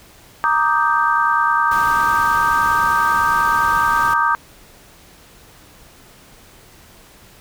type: chord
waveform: sine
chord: Eb major seventh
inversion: second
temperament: equal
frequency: 932.3 / 1174.7 / 1244.5 / 1568 Hz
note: Bb5 / D6 / Eb6 / G6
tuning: 0 / 0 / 0 / 0 cents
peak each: -19 dBFS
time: 0.44-4.35 s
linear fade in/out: 0 ms
type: noise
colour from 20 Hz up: pink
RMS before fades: -31 dBFS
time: 1.71-4.14 s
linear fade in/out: 5 ms
effects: pink hiss -46 dBFS RMS until 7.4 s